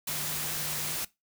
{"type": "tone in noise", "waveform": "sine", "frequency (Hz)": 151.6, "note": "D#3", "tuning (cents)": -45, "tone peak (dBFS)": -43, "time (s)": [0.09, 0.96], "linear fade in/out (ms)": 5, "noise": "white", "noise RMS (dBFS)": -33, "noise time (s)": [0.07, 1.05], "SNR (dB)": -13, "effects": ["noise-tail reverb RT60 0.2 s tail -20 dB re dry"]}